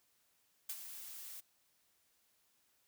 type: noise with ADSR envelope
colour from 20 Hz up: blue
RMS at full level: -40 dBFS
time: 0.69-1.41 s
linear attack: 6 ms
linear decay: 52 ms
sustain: -9 dB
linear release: 17 ms
effects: white hiss -75 dBFS RMS until 2.87 s